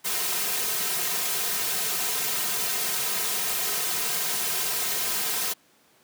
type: noise with comb filter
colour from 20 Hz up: white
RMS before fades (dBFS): -27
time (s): 0.04-5.54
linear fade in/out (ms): 20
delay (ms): 3.5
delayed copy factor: -0.9
effects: pink hiss -60 dBFS RMS until 6.03 s + high-pass 200 Hz 12 dB/octave